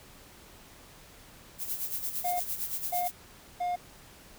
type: noise with tremolo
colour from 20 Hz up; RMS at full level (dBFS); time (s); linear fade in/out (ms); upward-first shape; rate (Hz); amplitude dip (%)
violet; -32; 1.58-3.12; 50; sine; 8.8; 65
type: tone bursts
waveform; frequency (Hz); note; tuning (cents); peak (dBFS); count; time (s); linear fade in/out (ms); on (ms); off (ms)
triangle; 712; F5; +33; -26; 3; 2.24-3.76; 10; 160; 520
effects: pink hiss -53 dBFS RMS until 4.38 s